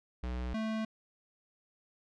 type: tone pair in turn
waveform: square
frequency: 61.74 / 220 Hz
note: B1 / A3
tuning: 0 / 0 cents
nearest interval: octave + minor seventh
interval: 2200 cents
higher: second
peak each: -35 / -33 dBFS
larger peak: second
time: 0.23-0.54 / 0.54-0.85 s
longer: neither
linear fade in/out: 5 ms
effects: low-pass 4000 Hz 12 dB/octave